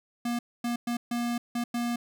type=tone bursts at uneven times; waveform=square; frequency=238.3 Hz; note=A#3; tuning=38 cents sharp; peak=-28 dBFS; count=6; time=0.25-0.39 / 0.64-0.76 / 0.87-0.97 / 1.11-1.38 / 1.55-1.64 / 1.74-1.96 s; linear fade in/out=5 ms; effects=none